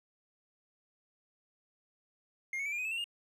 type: tone with pitch steps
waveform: triangle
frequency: 2125 / 2214 / 2307 / 2403 / 2504 / 2609 / 2718 / 2832 Hz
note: C7 / C#7 / D7 / D7 / D#7 / E7 / F7 / F7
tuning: +26 / -3 / -31 / +39 / +10 / -18 / -48 / +23 cents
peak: -32 dBFS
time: 2.53-3.042 s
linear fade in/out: 2 ms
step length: 64 ms
effects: none